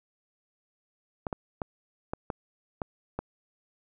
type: clicks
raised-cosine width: 1 ms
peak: -17 dBFS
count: 7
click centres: 1.268 / 1.328 / 1.618 / 2.135 / 2.302 / 2.818 / 3.19 s
effects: none